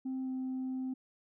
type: tone with pitch glide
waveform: sine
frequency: 261.6 to 259.5 Hz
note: C4 to C4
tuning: 0 to -14 cents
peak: -32 dBFS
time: 0.05-0.94 s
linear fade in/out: 10 ms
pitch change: -14 cents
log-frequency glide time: 0.23-0.29 s
effects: tanh soft clip ceiling -32 dBFS